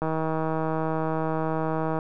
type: click train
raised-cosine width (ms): 1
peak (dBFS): -14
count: 314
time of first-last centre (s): 0.02-1.989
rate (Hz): 159
effects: none